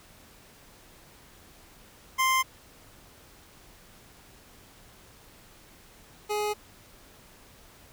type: tone pair in turn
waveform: 25% pulse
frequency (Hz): 1046.5 / 418.8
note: C6 / G#4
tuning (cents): 0 / +15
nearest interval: octave + major third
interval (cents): 1585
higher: first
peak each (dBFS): -18 / -23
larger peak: first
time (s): 2.18-2.43 / 6.29-6.54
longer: neither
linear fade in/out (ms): 20
effects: pink hiss -54 dBFS RMS until 7.92 s